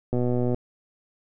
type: click train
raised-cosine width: 2 ms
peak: -13 dBFS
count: 52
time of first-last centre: 0.13-0.545 s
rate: 123 Hz
effects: none